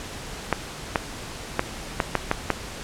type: clicks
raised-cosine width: 0.5 ms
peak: -4 dBFS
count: 7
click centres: 0.527 / 0.958 / 1.594 / 2.002 / 2.153 / 2.314 / 2.503 s
effects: pink hiss -36 dBFS RMS until 2.83 s + low-pass 9000 Hz 12 dB/octave